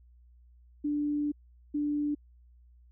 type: tone bursts at uneven times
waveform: sine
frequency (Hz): 293.7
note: D4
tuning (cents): 0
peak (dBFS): -27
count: 2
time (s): 0.84-1.32 / 1.74-2.15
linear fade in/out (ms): 10
effects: added 60 Hz sine -55 dBFS peak until 2.91 s